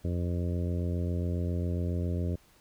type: harmonic tone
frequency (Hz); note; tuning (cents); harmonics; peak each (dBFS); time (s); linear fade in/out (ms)
87.31; F2; 0; 1 / 2 / 3 / 4 / 5 / 6 / 7; -29 / -35 / -39 / -41 / -43 / -45 / -46; 0.04-2.36; 10
effects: pink hiss -62 dBFS RMS until 2.6 s